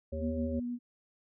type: harmonic tone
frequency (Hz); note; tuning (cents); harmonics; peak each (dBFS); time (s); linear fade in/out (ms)
78.7; D#2; +20; 1 / 3 / 5 / 7; -36 / -41 / -44 / -38; 0.12-0.6; 10
type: tone with vibrato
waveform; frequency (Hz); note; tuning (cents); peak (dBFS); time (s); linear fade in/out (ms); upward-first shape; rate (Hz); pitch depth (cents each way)
sine; 242.6; B3; -31; -33; 0.19-0.79; 50; sine; 12; 10
effects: none